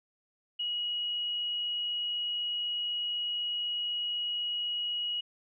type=tone; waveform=sine; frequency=2904 Hz; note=F#7; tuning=33 cents flat; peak=-30 dBFS; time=0.59-5.21 s; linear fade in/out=10 ms; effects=none